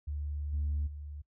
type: tone with level steps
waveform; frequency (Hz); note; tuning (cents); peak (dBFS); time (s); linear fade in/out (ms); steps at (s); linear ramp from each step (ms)
sine; 73.42; D2; 0; -33 / -28 / -40; 0.07-1.22; 10; 0.52 / 0.86; 20
effects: noise-tail reverb RT60 0.1 s tail -22 dB re dry + tanh soft clip ceiling -26 dBFS